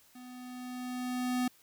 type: tone with level ramp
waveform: square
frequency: 250 Hz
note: B3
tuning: 21 cents sharp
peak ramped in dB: -48 to -28 dBFS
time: 0.15-1.48 s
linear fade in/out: 5 ms
effects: white hiss -63 dBFS RMS until 1.62 s